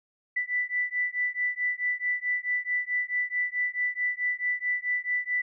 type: beating tone pair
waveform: sine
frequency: 1978 / 1982.6 Hz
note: B6 / B6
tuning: +2 / +6 cents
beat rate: 4.6 Hz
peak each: -29 dBFS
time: 0.36-5.42 s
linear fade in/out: 10 ms
effects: none

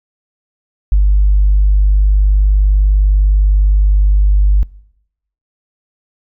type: tone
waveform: sine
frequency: 49.87 Hz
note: G1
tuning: 30 cents sharp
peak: -5 dBFS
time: 0.92-4.63 s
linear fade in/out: 0 ms
effects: noise-tail reverb RT60 0.8 s tail -23 dB re dry + tanh soft clip ceiling -2 dBFS

